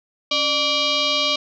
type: tone with frequency modulation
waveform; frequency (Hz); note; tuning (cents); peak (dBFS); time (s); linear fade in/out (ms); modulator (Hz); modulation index
sine; 277.2; C#4; 0; -17; 0.31-1.36; 5; 876; 5.1
effects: none